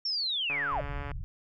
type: linear sweep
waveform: sine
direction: down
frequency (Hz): 5520 to 536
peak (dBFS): -28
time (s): 0.05-0.81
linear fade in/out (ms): 5
type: click train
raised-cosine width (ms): 0.5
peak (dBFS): -25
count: 89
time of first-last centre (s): 0.5-1.115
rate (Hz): 143
type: low-pass noise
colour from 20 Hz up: pink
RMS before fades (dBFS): -37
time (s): 0.72-1.24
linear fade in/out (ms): 0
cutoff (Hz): 150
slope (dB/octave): 48
effects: none